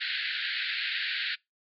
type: band-pass noise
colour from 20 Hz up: pink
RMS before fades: -32 dBFS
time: 0-1.36 s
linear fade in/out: 20 ms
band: 1500 to 4500 Hz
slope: 96 dB/octave
effects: noise-tail reverb RT60 0.2 s tail -25 dB re dry